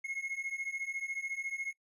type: beating tone pair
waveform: triangle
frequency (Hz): 2157 / 2171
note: C#7 / C#7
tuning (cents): -48 / -37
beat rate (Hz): 14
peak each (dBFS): -38 / -36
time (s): 0.04-1.73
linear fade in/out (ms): 10
effects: noise-tail reverb RT60 0.1 s tail -24 dB re dry + resampled to 32000 Hz